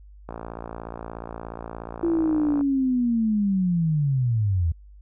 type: click train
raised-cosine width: 1 ms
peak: -20 dBFS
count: 133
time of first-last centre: 0.29-2.61 s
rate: 56.9 Hz
type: linear sweep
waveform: sine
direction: down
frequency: 340 to 77.78 Hz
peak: -19 dBFS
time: 2.03-4.72 s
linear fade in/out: 5 ms
effects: added 50 Hz sine -44 dBFS peak until 5.01 s